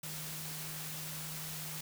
sine tone in noise, 155.56 Hz, D#3, in tune, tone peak -46 dBFS, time 0.03-1.81 s, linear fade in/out 5 ms, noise white, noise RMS -43 dBFS, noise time 0.03-1.81 s, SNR -6 dB, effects none

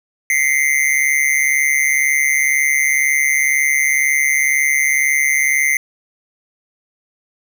square tone with amplitude modulation, 2076 Hz, C7, 14 cents flat, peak -10 dBFS, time 0.3-5.77 s, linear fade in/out 2 ms, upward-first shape sine, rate 142 Hz, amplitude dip 80%, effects none

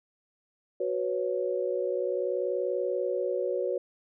sine chord, F# suspended fourth, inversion none, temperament equal, 370 / 493.9 / 554.4 Hz, F#4 / B4 / C#5, 0 / 0 / 0 cents, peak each -31 dBFS, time 0.8-3.78 s, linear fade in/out 5 ms, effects none

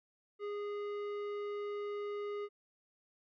sine tone with tanh clipping, 411.6 Hz, G#4, 16 cents flat, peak -39 dBFS, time 0.39-2.49 s, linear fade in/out 50 ms, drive 13 dB, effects none

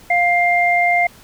sine tone pair together, 700.8 / 2100 Hz, F5 / C7, +6 / +6 cents, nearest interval octave + perfect fifth, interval 1900 cents, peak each -15 / -15 dBFS, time 0.1-1.07 s, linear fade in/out 5 ms, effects pink hiss -45 dBFS RMS until 1.23 s

